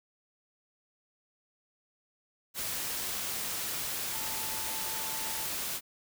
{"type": "tone in noise", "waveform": "sine", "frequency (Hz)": 882, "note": "A5", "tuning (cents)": 4, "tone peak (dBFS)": -44, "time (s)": [4.1, 5.48], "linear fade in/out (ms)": 50, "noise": "white", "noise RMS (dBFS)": -35, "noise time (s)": [2.54, 5.81], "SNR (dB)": -12, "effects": []}